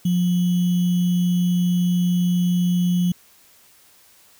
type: tone with sample-and-hold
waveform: sine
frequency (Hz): 177.4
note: F3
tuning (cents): +27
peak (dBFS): -16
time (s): 0.05-3.12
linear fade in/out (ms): 5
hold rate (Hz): 3150
effects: white hiss -53 dBFS RMS until 4.39 s